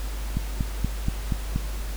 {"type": "click train", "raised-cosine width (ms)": 5, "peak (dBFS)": -12, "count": 6, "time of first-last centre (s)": [0.37, 1.56], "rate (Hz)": 4.2, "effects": ["added 50 Hz sine -28 dBFS peak until 1.96 s", "pink hiss -40 dBFS RMS until 1.96 s"]}